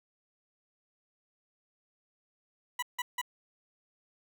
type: tone bursts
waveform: 20% pulse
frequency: 982 Hz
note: B5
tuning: 10 cents flat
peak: -26 dBFS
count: 3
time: 2.79-3.215 s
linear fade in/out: 5 ms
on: 35 ms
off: 160 ms
effects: none